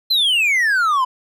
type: exponential sweep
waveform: triangle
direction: down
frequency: 4186 to 987.8 Hz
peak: -12 dBFS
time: 0.1-1.05 s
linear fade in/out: 10 ms
effects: none